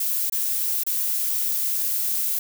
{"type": "noise with dropouts", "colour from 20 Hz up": "violet", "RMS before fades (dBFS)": -24, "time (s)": [0, 2.39], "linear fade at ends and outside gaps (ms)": 5, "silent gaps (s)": [[0.298, 0.322], [0.836, 0.865]], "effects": []}